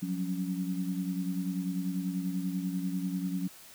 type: tone cluster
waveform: sine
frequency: 180.7 / 190.9 / 278.8 Hz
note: F#3 / G3 / C#4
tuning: -41 / -46 / +10 cents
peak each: -32 / -37 / -36 dBFS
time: 0.02-3.48 s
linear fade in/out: 10 ms
effects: white hiss -52 dBFS RMS until 3.74 s